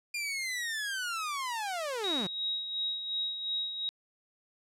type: linear sweep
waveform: sawtooth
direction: down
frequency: 2415 to 166.2 Hz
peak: -29 dBFS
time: 0.14-2.27 s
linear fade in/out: 5 ms
type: tone with tremolo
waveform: sine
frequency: 3803 Hz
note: A#7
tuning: 34 cents sharp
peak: -29 dBFS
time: 2.04-3.89 s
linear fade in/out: 0 ms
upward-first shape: sine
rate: 2.8 Hz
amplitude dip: 55%
effects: low-pass 11000 Hz 12 dB/octave